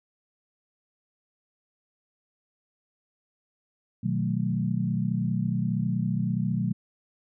sine chord, B dominant seventh, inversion none, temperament equal, 123.47 / 155.56 / 185 / 220 Hz, B2 / D#3 / F#3 / A3, 0 / 0 / 0 / 0 cents, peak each -29 / -31 / -28 / -31 dBFS, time 4.03-6.73 s, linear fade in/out 10 ms, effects none

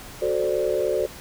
sine chord, D dominant seventh, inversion first, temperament equal, 370 / 440 / 523.3 / 587.3 Hz, F#4 / A4 / C5 / D5, 0 / 0 / 0 / 0 cents, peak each -26 dBFS, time 0.21-1.07 s, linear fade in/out 20 ms, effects pink hiss -41 dBFS RMS until 1.2 s

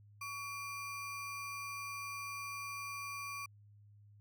square ring-modulated tone, 1760 Hz, A6, in tune, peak -39 dBFS, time 0.21-3.46 s, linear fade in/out 5 ms, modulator 632 Hz, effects added 103 Hz sine -58 dBFS peak until 4.2 s

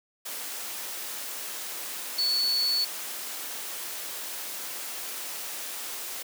sine tone in noise, 4435 Hz, C#8, in tune, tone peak -23 dBFS, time 2.18-2.85 s, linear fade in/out 10 ms, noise white, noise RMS -36 dBFS, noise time 0.25-6.23 s, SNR +10 dB, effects high-pass 300 Hz 12 dB/octave

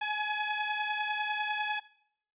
15% pulse beating tone pair, 842 / 852 Hz, G#5 / G#5, +24 / +44 cents, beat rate 10 Hz, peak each -25 / -29 dBFS, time 0.01-1.8 s, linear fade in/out 10 ms, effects noise-tail reverb RT60 0.7 s tail -20 dB re dry + resampled to 8000 Hz

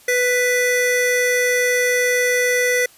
square tone pair together, 494.8 / 1979 Hz, B4 / B6, +3 / +3 cents, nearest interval 2 octaves, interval 2400 cents, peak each -19 dBFS, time 0.08-2.86 s, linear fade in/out 5 ms, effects white hiss -49 dBFS RMS until 2.97 s + resampled to 32000 Hz

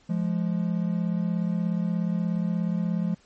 triangle tone pair together, 172.7 / 209.5 Hz, F3 / G#3, -19 / +15 cents, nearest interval minor third, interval 334 cents, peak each -23 / -26 dBFS, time 0.09-3.15 s, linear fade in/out 10 ms, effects pink hiss -60 dBFS RMS until 3.25 s + MP3 32 kbps

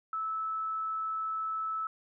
sine tone, 1307 Hz, E6, 15 cents flat, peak -31 dBFS, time 0.13-1.87 s, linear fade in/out 2 ms, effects none

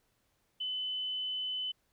sine tone, 3020 Hz, F#7, 35 cents sharp, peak -33 dBFS, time 0.6-1.72 s, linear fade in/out 10 ms, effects pink hiss -75 dBFS RMS until 1.92 s

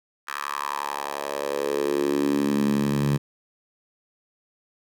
10% pulse tone with high-pass filter sweep, 71.3 Hz, C#2, 49 cents sharp, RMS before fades -25 dBFS, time 0.27-3.18 s, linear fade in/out 20 ms, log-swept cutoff 1400 to 140 Hz, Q 3.8, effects none

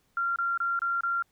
sine tone bursts, 1381 Hz, F6, 20 cents flat, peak -25 dBFS, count 5, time 0.17-1.224 s, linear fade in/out 2 ms, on 190 ms, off 26 ms, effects pink hiss -70 dBFS RMS until 1.31 s

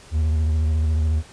triangle tone with vibrato, 78.1 Hz, D#2, 7 cents sharp, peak -15 dBFS, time 0.11-1.23 s, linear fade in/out 50 ms, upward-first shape triangle, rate 14 Hz, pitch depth 61 cents each way, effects pink hiss -46 dBFS RMS until 1.32 s + resampled to 22050 Hz

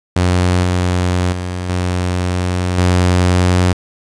sawtooth tone with level steps, 90.1 Hz, F#2, 45 cents flat, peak -7 / -9 / -16 / -11 / -6 dBFS, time 0.16-3.73 s, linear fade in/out 5 ms, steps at 0.63 / 1.32 / 1.69 / 2.78 s, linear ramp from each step 5 ms, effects resampled to 22050 Hz + 7-bit

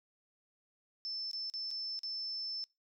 sine tone with dropouts, 5290 Hz, E8, 5 cents sharp, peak -37 dBFS, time 1.05-2.64 s, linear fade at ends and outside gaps 0 ms, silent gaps 1.313-1.332 / 1.499-1.538 / 1.706-1.712 / 1.991-2.033 s, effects noise-tail reverb RT60 0.2 s tail -22 dB re dry

